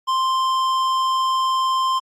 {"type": "tone with tanh clipping", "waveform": "sine", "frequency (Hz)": 1046.5, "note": "C6", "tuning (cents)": 0, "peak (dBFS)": -19, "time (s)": [0.07, 2], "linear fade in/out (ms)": 20, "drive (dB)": 13, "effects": ["AAC 64 kbps"]}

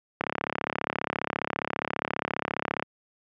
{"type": "click train", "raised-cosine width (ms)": 0.5, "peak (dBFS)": -11, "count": 92, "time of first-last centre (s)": [0.21, 2.825], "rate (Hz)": 34.8, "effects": ["high-pass 150 Hz 12 dB/octave"]}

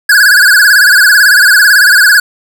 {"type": "tone with vibrato", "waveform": "square", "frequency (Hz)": 1568, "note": "G6", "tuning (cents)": 0, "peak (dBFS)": -3, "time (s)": [0.09, 2.2], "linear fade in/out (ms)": 5, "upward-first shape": "sine", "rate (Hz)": 18, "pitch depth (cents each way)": 140, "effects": []}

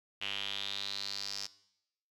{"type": "tone with band-pass filter sweep", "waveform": "sawtooth", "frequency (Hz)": 100, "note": "G2", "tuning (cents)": 35, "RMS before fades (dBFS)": -39, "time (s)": [0.21, 1.47], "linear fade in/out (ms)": 10, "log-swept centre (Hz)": [2900, 5200], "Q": 5.6, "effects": ["noise-tail reverb RT60 0.8 s tail -19 dB re dry"]}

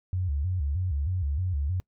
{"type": "tone with vibrato", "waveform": "sine", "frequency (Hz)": 80.8, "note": "E2", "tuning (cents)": -34, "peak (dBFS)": -25, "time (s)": [0.13, 1.8], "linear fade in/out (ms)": 0, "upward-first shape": "square", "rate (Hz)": 3.2, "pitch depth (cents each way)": 220, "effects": ["noise-tail reverb RT60 0.1 s tail -24 dB re dry"]}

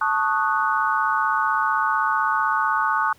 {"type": "chord", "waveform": "sine", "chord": "D# half-diminished seventh", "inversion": "second", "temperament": "equal", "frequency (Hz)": [880, 1108.7, 1244.5, 1480], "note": ["A5", "C#6", "D#6", "F#6"], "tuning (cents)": [0, 0, 0, 0], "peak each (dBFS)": -24, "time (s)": [0.01, 3.13], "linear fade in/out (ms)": 5, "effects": ["pink hiss -55 dBFS RMS until 3.18 s"]}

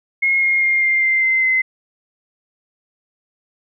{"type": "tone with pitch steps", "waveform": "sine", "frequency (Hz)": [2157, 2140, 2122, 2105, 2088, 2072, 2055], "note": ["C#7", "C7", "C7", "C7", "C7", "C7", "C7"], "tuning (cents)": [-48, 38, 24, 10, -4, -17, -32], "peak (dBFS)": -13, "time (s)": [0.22, 1.62], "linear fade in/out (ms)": 10, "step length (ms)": 200, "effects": []}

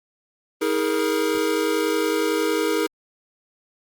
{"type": "chord", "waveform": "square", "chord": "D# suspended fourth", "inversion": "none", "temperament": "equal with one note detuned", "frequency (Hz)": [319.3, 415.3, 466.2], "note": ["D#4", "G#4", "A#4"], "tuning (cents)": [45, 0, 0], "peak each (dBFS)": -25, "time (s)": [0.61, 2.87], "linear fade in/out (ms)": 10}
{"type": "clicks", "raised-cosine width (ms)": 2, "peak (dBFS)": -29, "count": 2, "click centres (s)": [1.352, 1.373]}
{"effects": ["Opus 32 kbps"]}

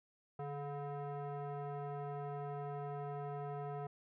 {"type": "tone with frequency modulation", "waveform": "sine", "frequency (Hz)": 146, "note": "D3", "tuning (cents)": -10, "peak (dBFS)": -38, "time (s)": [0.39, 3.87], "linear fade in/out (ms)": 5, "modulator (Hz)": 572, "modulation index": 1.3, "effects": ["tanh soft clip ceiling -38 dBFS"]}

